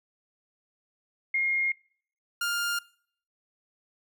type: tone pair in turn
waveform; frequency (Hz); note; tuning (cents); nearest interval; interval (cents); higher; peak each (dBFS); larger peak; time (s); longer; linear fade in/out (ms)
sine / sawtooth; 2137 / 1405.3; C7 / F6; +36 / +10; perfect fifth; 726; first; -23; neither; 1.34-1.72 / 2.41-2.79; neither; 5
effects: noise-tail reverb RT60 0.6 s tail -24 dB re dry